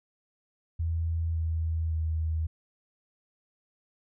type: tone with pitch steps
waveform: sine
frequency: 82.41 / 81.13 / 79.88 Hz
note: E2 / E2 / D#2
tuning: 0 / -27 / +46 cents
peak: -26 dBFS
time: 0.79-2.47 s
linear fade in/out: 10 ms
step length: 560 ms
effects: none